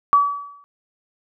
sine tone with exponential decay, 1144 Hz, D6, 46 cents flat, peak -8 dBFS, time 0.13-0.64 s, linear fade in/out 0 ms, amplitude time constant 110 ms, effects none

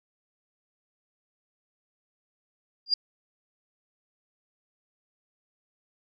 sine tone with exponential growth, 4810 Hz, D8, 41 cents sharp, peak -16 dBFS, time 2.86-2.94 s, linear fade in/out 5 ms, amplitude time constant 16 ms, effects none

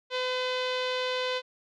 sawtooth tone with low-pass filter, 507 Hz, B4, 45 cents sharp, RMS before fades -30 dBFS, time 0.1-1.42 s, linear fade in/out 50 ms, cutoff 3700 Hz, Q 2.9, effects none

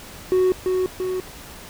triangle tone with echo, 370 Hz, F#4, in tune, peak -12 dBFS, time 0.32-0.52 s, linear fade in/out 0 ms, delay 340 ms, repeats 2, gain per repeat -4 dB, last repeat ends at 1.2 s, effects tanh soft clip ceiling -8 dBFS + pink hiss -40 dBFS RMS until 1.69 s

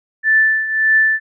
sine tone with tremolo, 1760 Hz, A6, in tune, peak -8 dBFS, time 0.23-1.2 s, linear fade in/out 50 ms, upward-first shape triangle, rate 1.7 Hz, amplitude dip 75%, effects none

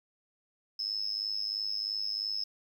sine tone with amplitude modulation, 5200 Hz, E8, 24 cents flat, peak -27 dBFS, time 0.79-2.44 s, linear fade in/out 5 ms, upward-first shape sine, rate 103 Hz, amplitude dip 95%, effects 10-bit

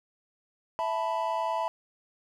triangle chord, E suspended fourth, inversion none, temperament just, 659.3 / 879 / 988.9 Hz, E5 / A5 / B5, 0 / -2 / +2 cents, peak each -30 / -30 / -29 dBFS, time 0.79-1.68 s, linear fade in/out 0 ms, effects none

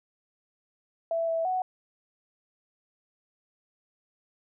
sine tone with pitch steps, 663 / 657 / 742 Hz, E5 / E5 / F#5, +10 / -6 / +5 cents, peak -25 dBFS, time 1.11-1.62 s, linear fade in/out 2 ms, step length 170 ms, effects none

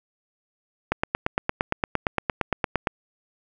click train, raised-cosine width 0.5 ms, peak -6 dBFS, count 18, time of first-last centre 0.92-2.872 s, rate 8.71 Hz, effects none

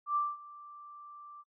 sine tone with ADSR envelope, 1175 Hz, D6, 1 cent sharp, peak -26 dBFS, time 0.06-1.44 s, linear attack 97 ms, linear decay 210 ms, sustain -21 dB, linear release 39 ms, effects noise-tail reverb RT60 0.1 s tail -25 dB re dry

